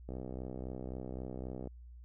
click train, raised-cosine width 2 ms, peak -29 dBFS, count 102, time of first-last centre 0.09-1.673 s, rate 63.8 Hz, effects added 60 Hz sine -49 dBFS peak until 2.04 s

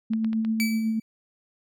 sine tone with tremolo, 221.8 Hz, A3, 14 cents sharp, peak -21 dBFS, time 0.1-1 s, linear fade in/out 10 ms, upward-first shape sine, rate 8 Hz, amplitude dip 30%
clicks, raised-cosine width 0.3 ms, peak -25 dBFS, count 4, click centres 0.135 / 0.246 / 0.331 / 0.449 s
sawtooth tone with exponential decay, 2300 Hz, D7, 37 cents flat, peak -20 dBFS, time 0.6-1.02 s, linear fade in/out 0 ms, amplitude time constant 90 ms
effects none

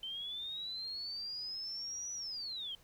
sine linear two-way sweep, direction up then down, 3073 to 5920 to 3073 Hz, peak -39 dBFS, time 0.03-2.75 s, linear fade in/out 2 ms, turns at 2.13 s, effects pink hiss -65 dBFS RMS until 2.83 s

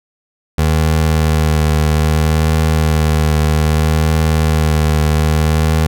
25% pulse tone with vibrato, 77.78 Hz, D#2, in tune, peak -7 dBFS, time 0.58-5.87 s, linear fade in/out 5 ms, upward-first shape triangle, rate 0.62 Hz, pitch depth 31 cents each way, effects none

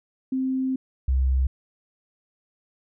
sine tone pair in turn, 261.6 / 65.4 Hz, C4 / C2, 0 / 0 cents, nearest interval 2 octaves, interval 2400 cents, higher first, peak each -22 / -18 dBFS, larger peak second, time 0.32-0.76 / 1.08-1.47 s, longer first, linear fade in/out 5 ms, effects none

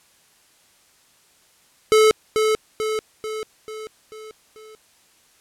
square tone with echo, 433.9 Hz, A4, 24 cents flat, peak -12 dBFS, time 1.92-2.11 s, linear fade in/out 0 ms, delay 440 ms, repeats 6, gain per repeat -5 dB, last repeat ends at 4.75 s, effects white hiss -57 dBFS RMS until 5.4 s + low-pass 11000 Hz 12 dB/octave

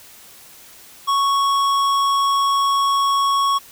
sine tone with tanh clipping, 1108.7 Hz, C#6, in tune, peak -17 dBFS, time 1.07-3.59 s, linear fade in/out 20 ms, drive 15 dB, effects white hiss -44 dBFS RMS until 3.71 s

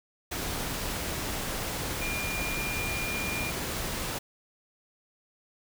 sine tone in noise, 2406 Hz, D7, 41 cents sharp, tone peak -33 dBFS, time 2.01-3.51 s, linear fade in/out 10 ms, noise pink, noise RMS -33 dBFS, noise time 0.31-4.19 s, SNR -3 dB, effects none

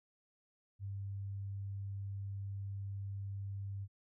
sine tone, 98.9 Hz, G2, 16 cents sharp, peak -39 dBFS, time 0.79-3.88 s, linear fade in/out 50 ms, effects none

